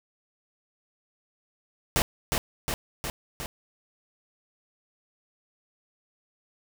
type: noise with echo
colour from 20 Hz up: pink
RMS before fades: -23 dBFS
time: 1.96-2.02 s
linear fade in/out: 0 ms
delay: 360 ms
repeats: 4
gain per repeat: -3 dB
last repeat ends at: 3.46 s
effects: none